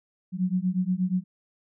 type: beating tone pair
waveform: sine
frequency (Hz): 179.4 / 187.8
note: F3 / F#3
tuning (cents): +47 / +26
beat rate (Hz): 8.4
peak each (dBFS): -26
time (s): 0.32-1.24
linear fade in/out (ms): 50
effects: none